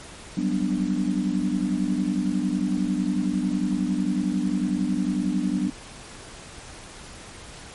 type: chord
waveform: sine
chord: G major seventh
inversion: third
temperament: equal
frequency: 185 / 196 / 246.9 / 293.7 Hz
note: F#3 / G3 / B3 / D4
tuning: 0 / 0 / 0 / 0 cents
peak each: -27 dBFS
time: 0.37-5.7 s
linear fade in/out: 5 ms
effects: pink hiss -42 dBFS RMS until 7.74 s + MP3 48 kbps